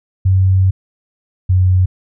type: tone pair in turn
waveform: sine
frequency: 94.5 / 92.18 Hz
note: F#2 / F#2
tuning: +37 / -6 cents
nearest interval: unison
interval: 43 cents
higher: first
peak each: -8 dBFS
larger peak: neither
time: 0.25-0.71 / 1.49-1.86 s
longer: first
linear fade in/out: 10 ms
effects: none